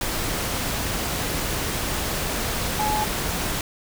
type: tone in noise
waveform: sine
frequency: 849 Hz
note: G#5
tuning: 38 cents sharp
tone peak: -22 dBFS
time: 2.79-3.04 s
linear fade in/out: 2 ms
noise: pink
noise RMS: -26 dBFS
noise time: 0.01-3.61 s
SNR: +1 dB
effects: none